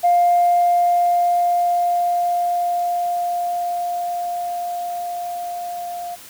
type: tone with level ramp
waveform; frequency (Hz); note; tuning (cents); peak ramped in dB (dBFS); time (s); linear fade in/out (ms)
sine; 702; F5; +9; -10 to -26; 0.03-6.16; 20
effects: tanh soft clip ceiling -8 dBFS + white hiss -41 dBFS RMS until 6.29 s